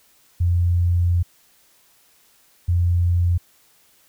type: tone pair in turn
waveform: sine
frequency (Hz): 87.31 / 87.31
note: F2 / F2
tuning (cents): 0 / 0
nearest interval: unison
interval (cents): 0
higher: neither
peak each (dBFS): -15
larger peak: neither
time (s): 0.4-1.23 / 2.68-3.38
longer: first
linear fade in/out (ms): 10
effects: white hiss -57 dBFS RMS until 4.08 s